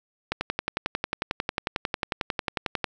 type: click train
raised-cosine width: 0.3 ms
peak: -9 dBFS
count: 29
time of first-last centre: 0.32-2.843 s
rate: 11.1 Hz
effects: none